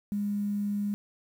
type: tone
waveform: sine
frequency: 204.5 Hz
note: G#3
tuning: 26 cents flat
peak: -27 dBFS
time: 0.12-0.94 s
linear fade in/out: 0 ms
effects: 9-bit